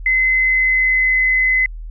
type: tone with pitch glide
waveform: sine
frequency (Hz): 2048 to 2035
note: C7 to C7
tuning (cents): -38 to -49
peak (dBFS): -12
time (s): 0.06-1.66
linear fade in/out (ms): 2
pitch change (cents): -11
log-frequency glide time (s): 0.36-1.2
effects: added 40 Hz sine -27 dBFS peak until 1.9 s